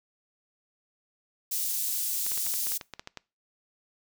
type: high-pass noise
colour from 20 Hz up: white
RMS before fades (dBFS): -30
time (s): 1.51-2.78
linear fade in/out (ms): 10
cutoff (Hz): 5800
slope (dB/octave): 12
type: clicks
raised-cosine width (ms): 0.2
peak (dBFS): -21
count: 12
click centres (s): 2.265 / 2.317 / 2.376 / 2.466 / 2.539 / 2.669 / 2.719 / 2.812 / 2.937 / 2.995 / 3.074 / 3.173
effects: noise-tail reverb RT60 0.3 s tail -23 dB re dry